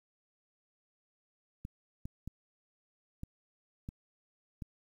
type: clicks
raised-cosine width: 5 ms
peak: -28 dBFS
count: 6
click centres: 1.651 / 2.055 / 2.276 / 3.234 / 3.889 / 4.622 s
effects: 10-bit